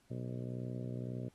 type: harmonic tone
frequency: 61.8 Hz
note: B1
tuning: 2 cents sharp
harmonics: 2 / 3 / 4 / 5 / 6 / 7 / 8 / 9 / 10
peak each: -40 / -46 / -46 / -53 / -50 / -54 / -55 / -56 / -56 dBFS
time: 0.1-1.29 s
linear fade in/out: 10 ms
effects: pink hiss -71 dBFS RMS until 1.34 s + AAC 32 kbps